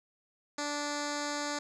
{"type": "tone with low-pass filter", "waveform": "10% pulse", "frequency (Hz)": 292.1, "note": "D4", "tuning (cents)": -9, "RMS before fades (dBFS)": -35, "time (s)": [0.58, 1.59], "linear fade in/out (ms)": 5, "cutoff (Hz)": 6300, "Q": 3.7, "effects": []}